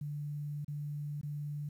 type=tone with dropouts; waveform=sine; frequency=146.83 Hz; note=D3; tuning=in tune; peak=-36 dBFS; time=0.01-1.69 s; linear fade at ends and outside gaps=5 ms; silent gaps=0.647-0.68 / 1.213-1.231 s; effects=11-bit